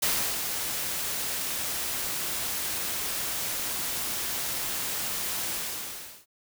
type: noise with ADSR envelope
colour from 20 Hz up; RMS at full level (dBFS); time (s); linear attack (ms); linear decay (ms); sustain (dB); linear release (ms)
white; -25; 0.02-6.26; 9; 330; -6; 760
effects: none